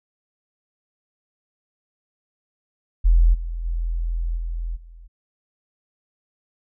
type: tone with level steps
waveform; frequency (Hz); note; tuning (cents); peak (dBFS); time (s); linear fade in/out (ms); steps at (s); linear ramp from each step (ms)
sine; 41.9; E1; +29; -11 / -25 / -21 / -24 / -40; 3.04-5.08; 20; 3.33 / 3.64 / 4.36 / 4.75; 20
effects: none